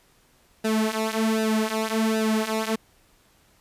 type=tone with flanger; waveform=sawtooth; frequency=219.9 Hz; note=A3; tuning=1 cent flat; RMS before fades=-24 dBFS; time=0.64-2.76 s; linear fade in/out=10 ms; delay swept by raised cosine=0.91 to 5.21 ms; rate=1.3 Hz; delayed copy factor=-0.8; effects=pink hiss -60 dBFS RMS until 3.6 s + resampled to 32000 Hz